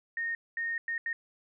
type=tone bursts at uneven times; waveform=sine; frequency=1846 Hz; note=A#6; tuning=17 cents flat; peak=-30 dBFS; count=4; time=0.17-0.35 / 0.57-0.78 / 0.88-0.98 / 1.06-1.13 s; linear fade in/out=2 ms; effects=none